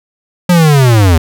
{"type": "linear sweep", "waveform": "square", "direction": "down", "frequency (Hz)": [181.2, 77.78], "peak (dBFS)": -5, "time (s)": [0.49, 1.18], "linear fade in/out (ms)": 5, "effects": []}